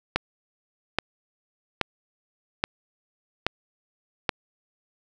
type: click train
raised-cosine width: 0.3 ms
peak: -5 dBFS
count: 6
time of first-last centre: 0.16-4.292 s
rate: 1.21 Hz
effects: none